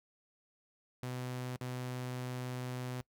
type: tone with dropouts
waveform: sawtooth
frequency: 126 Hz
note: B2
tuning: 35 cents sharp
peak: -34 dBFS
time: 1.03-3.01 s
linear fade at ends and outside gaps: 0 ms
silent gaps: 1.563-1.612 s
effects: noise-tail reverb RT60 0.1 s tail -22 dB re dry